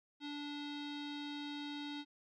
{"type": "tone with low-pass filter", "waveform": "square", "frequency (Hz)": 291, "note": "D4", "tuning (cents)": -16, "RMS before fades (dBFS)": -44, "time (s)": [0.2, 2.05], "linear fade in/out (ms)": 50, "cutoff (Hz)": 3800, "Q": 5.2, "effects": []}